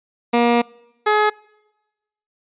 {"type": "tone pair in turn", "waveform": "15% pulse", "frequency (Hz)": [237.5, 423.2], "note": ["A#3", "G#4"], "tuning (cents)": [33, 33], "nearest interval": "minor seventh", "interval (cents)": 1000, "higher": "second", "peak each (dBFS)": -7, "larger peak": "neither", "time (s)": [[0.33, 0.62], [1.06, 1.3]], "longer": "first", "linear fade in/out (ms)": 10, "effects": ["noise-tail reverb RT60 1.0 s tail -25 dB re dry", "resampled to 8000 Hz"]}